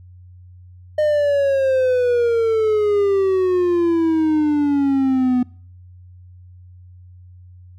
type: exponential sweep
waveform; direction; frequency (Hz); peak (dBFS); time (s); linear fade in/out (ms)
triangle; down; 612 to 246.9; -12; 0.98-5.43; 5
effects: noise-tail reverb RT60 0.5 s tail -24 dB re dry + added 90 Hz sine -40 dBFS peak until 7.78 s